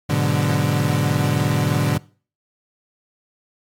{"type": "chord", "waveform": "35% pulse", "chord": "G# half-diminished seventh", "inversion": "none", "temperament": "equal", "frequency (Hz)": [103.83, 123.47, 146.83, 185], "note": ["G#2", "B2", "D3", "F#3"], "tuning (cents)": [0, 0, 0, 0], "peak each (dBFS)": [-22, -22, -18, -24], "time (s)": [0.09, 1.98], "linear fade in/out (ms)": 10, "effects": ["noise-tail reverb RT60 0.4 s tail -22 dB re dry", "AAC 64 kbps"]}